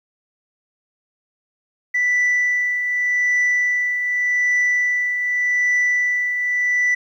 sine tone with tremolo, 1975.5 Hz, B6, in tune, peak -12 dBFS, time 1.94-6.95 s, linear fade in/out 10 ms, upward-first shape triangle, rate 0.85 Hz, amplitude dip 55%, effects tanh soft clip ceiling -13 dBFS + 9-bit

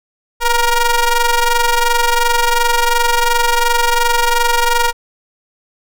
sawtooth ring-modulated tone, 473.4 Hz, A#4, 27 cents sharp, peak -4 dBFS, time 0.4-4.93 s, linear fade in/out 50 ms, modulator 462 Hz, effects none

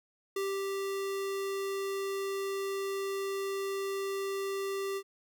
square tone with ADSR envelope, 392 Hz, G4, in tune, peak -31 dBFS, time 0.36-5.03 s, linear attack 5 ms, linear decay 260 ms, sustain -2 dB, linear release 62 ms, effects none

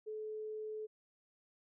sine tone, 431.2 Hz, A4, 35 cents flat, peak -40 dBFS, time 0.06-0.87 s, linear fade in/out 20 ms, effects none

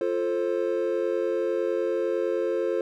triangle chord, F major, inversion none, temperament equal with one note detuned, 349.2 / 440 / 529 Hz, F4 / A4 / C5, 0 / 0 / +19 cents, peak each -26 dBFS, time 0.01-2.81 s, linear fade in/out 2 ms, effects none

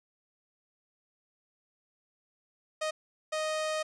sawtooth tone bursts at uneven times, 622.3 Hz, D#5, in tune, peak -26 dBFS, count 2, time 2.81-2.91 / 3.32-3.83 s, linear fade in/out 10 ms, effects resampled to 22050 Hz + 11-bit

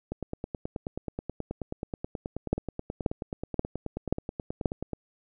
two click trains, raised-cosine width 2 ms, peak -10 / -19 dBFS, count 5 / 46, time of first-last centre 2.53-4.658 / 0.12-4.933 s, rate 1.88 / 9.35 Hz, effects none

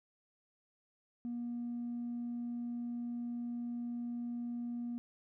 triangle tone with tanh clipping, 239.1 Hz, A#3, 44 cents sharp, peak -37 dBFS, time 1.25-4.98 s, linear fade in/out 0 ms, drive 5 dB, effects none

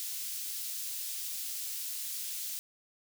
white high-pass noise, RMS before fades -38 dBFS, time 0-2.59 s, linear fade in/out 0 ms, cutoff 3700 Hz, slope 12 dB/octave, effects none

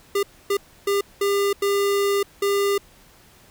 square tone bursts at uneven times, 401 Hz, G4, 39 cents sharp, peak -19 dBFS, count 6, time 0.15-0.23 / 0.5-0.57 / 0.87-1.01 / 1.21-1.53 / 1.62-2.23 / 2.42-2.78 s, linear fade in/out 5 ms, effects pink hiss -52 dBFS RMS until 3.5 s

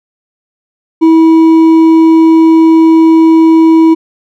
triangle tone with hard clipping, 324.2 Hz, E4, 29 cents flat, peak -3 dBFS, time 1.01-3.95 s, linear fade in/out 20 ms, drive 8 dB, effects none

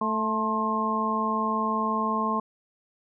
harmonic tone with a mistuned harmonic, 220 Hz, A3, in tune, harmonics 1 / 2 / 3 / 4 / 5, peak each -29 / -34 / -35 / -32 / -26 dBFS, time 0.01-2.4 s, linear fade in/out 5 ms, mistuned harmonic 5, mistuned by -55 cents, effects none

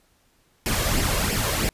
pink noise with flanger, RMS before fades -23 dBFS, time 0.66-1.69 s, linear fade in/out 0 ms, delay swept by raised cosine 0.38 to 1.88 ms, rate 3 Hz, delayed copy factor +0.55, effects pink hiss -63 dBFS RMS until 1.73 s + resampled to 32000 Hz

